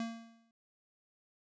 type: tone with exponential decay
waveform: square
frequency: 228.9 Hz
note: A#3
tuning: 31 cents flat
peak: -34 dBFS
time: 0-0.51 s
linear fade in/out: 2 ms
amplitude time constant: 110 ms
effects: resampled to 16000 Hz